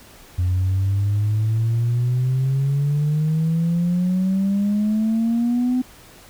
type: exponential sweep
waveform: sine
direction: up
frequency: 88.7 to 255 Hz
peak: -15 dBFS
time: 0.38-5.82 s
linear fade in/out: 10 ms
effects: tanh soft clip ceiling -14 dBFS + pink hiss -46 dBFS RMS until 6.29 s